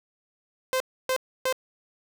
sawtooth tone bursts, 518 Hz, C5, 17 cents flat, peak -19 dBFS, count 3, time 0.73-1.526 s, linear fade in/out 0 ms, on 72 ms, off 290 ms, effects none

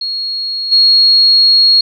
sine tone with level steps, 4300 Hz, C8, 47 cents sharp, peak -16 / -5 dBFS, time 0.01-1.81 s, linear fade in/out 5 ms, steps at 0.71 s, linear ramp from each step 20 ms, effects none

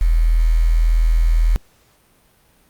sine tone with quantisation, 40.86 Hz, E1, 14 cents flat, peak -11 dBFS, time 0.01-1.56 s, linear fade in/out 0 ms, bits 6, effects pink hiss -56 dBFS RMS until 2.69 s + Opus 48 kbps

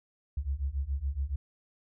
sine beating tone pair, 65.41 / 72.51 Hz, C2 / D2, 0 / -22 cents, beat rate 7.1 Hz, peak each -33 / -32 dBFS, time 0.37-1.36 s, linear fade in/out 5 ms, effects none

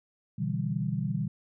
sine chord, E minor seventh, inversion second, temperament equal, 123.47 / 146.83 / 164.81 / 196 Hz, B2 / D3 / E3 / G3, 0 / 0 / 0 / 0 cents, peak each -33 dBFS, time 0.38-1.28 s, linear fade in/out 10 ms, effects none

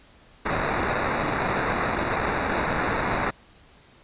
blue noise with sample-and-hold, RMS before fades -25 dBFS, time 0.45-3.31 s, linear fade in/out 10 ms, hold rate 3150 Hz, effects pink hiss -54 dBFS RMS until 4.03 s + resampled to 8000 Hz

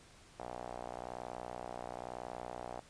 sawtooth tone with band-pass filter, 61 Hz, B1, 21 cents flat, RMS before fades -45 dBFS, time 0.39-2.8 s, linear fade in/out 0 ms, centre 730 Hz, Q 3.1, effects pink hiss -60 dBFS RMS until 2.89 s + resampled to 22050 Hz

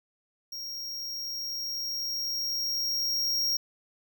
square tone with level ramp, 5588 Hz, F8, in tune, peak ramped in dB -36 to -25 dBFS, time 0.52-3.57 s, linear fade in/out 5 ms, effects none

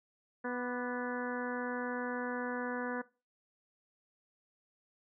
harmonic tone with a mistuned harmonic, 246.9 Hz, B3, in tune, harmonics 1 / 2 / 3 / 4 / 5 / 6 / 7 / 8, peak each -39 / -39 / -46 / -44 / -49 / -43 / -43 / -56 dBFS, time 0.44-3.02 s, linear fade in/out 10 ms, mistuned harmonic 5, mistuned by -50 cents, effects noise-tail reverb RT60 0.3 s tail -19 dB re dry

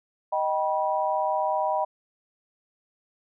sine chord, Eb augmented, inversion none, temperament just, 622.3 / 777.8 / 972.3 Hz, Eb5 / G5 / B5, 0 / -14 / -27 cents, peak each -27 dBFS, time 0.32-1.85 s, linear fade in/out 10 ms, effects none

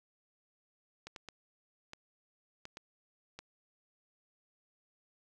clicks, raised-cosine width 0.2 ms, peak -28 dBFS, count 7, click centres 1.07 / 1.162 / 1.287 / 1.934 / 2.654 / 2.771 / 3.39 s, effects none

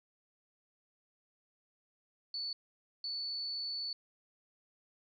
sine tone bursts at uneven times, 4464 Hz, C#8, 11 cents sharp, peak -36 dBFS, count 2, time 2.34-2.53 / 3.04-3.93 s, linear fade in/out 2 ms, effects none

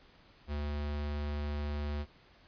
square tone, 73.42 Hz, D2, in tune, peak -34 dBFS, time 0.47-2.06 s, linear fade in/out 50 ms, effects pink hiss -61 dBFS RMS until 2.47 s + resampled to 11025 Hz

